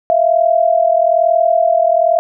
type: tone pair together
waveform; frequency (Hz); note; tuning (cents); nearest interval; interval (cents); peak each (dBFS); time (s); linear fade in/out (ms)
sine; 649.9 / 691; E5 / F5; -25 / -19; minor second; 106; -12; 0.1-2.19; 0
effects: none